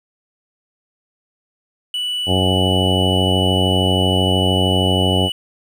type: tone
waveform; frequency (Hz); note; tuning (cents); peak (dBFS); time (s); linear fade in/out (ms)
triangle; 2960; F#7; 0; -18; 1.94-5.32; 2
type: harmonic tone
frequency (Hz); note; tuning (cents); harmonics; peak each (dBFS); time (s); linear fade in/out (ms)
93; F#2; +9; 1 / 2 / 3 / 4 / 5 / 6 / 7 / 8 / 9; -18 / -21 / -23 / -24 / -25 / -26 / -26 / -27 / -28; 2.26-5.3; 50
effects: 8-bit